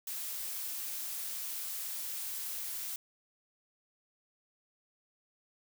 blue noise, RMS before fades -39 dBFS, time 0.07-2.96 s, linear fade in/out 2 ms, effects none

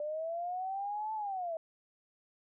sine linear two-way sweep, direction up then down, 587.3 to 880 to 636 Hz, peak -34 dBFS, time 0-1.57 s, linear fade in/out 2 ms, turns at 1.14 s, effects none

